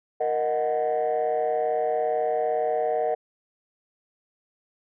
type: chord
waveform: sine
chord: D# minor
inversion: second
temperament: equal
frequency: 466.2 / 622.3 / 740 Hz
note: A#4 / D#5 / F#5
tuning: 0 / 0 / 0 cents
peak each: -25 dBFS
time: 0.2-3.15 s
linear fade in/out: 10 ms
effects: tanh soft clip ceiling -17 dBFS